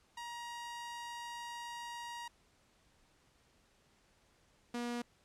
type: tone pair in turn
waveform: sawtooth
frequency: 947 / 239.9 Hz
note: A#5 / A#3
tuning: +27 / +50 cents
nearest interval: 2 octaves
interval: 2377 cents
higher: first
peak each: -39 / -33 dBFS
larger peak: second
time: 0.17-2.28 / 4.74-5.02 s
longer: first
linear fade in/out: 5 ms
effects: pink hiss -70 dBFS RMS until 5.24 s + low-pass 9000 Hz 12 dB/octave